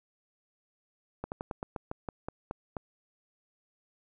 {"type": "slowing click train", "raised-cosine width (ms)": 1, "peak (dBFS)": -21, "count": 11, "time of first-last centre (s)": [1.24, 2.768], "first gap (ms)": 79, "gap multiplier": 1.14, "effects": []}